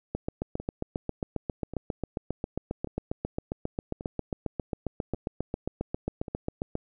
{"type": "two click trains", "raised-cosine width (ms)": 2, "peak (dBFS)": [-16, -24], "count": [50, 6], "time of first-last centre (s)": [[0.15, 6.754], [0.6, 6.282]], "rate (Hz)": [7.42, 0.88], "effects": []}